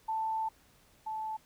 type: tone pair in turn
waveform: sine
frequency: 884 / 873.3 Hz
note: A5 / A5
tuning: +8 / -13 cents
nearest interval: unison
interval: 21 cents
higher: first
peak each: -30 / -34 dBFS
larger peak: first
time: 0.08-0.49 / 1.06-1.37 s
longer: first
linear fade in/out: 10 ms
effects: pink hiss -64 dBFS RMS until 1.45 s